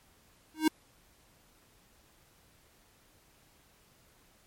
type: tone with exponential growth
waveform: square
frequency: 313.4 Hz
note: D#4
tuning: 13 cents sharp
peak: -19 dBFS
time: 0.54-0.68 s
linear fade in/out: 5 ms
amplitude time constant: 30 ms
effects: pink hiss -64 dBFS RMS until 4.46 s + MP3 64 kbps